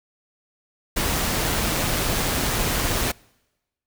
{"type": "noise with amplitude modulation", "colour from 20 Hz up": "pink", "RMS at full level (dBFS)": -22, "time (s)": [0.96, 3.12], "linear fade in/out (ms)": 10, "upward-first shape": "sine", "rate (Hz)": 167, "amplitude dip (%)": 25, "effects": ["noise-tail reverb RT60 1.0 s tail -26 dB re dry"]}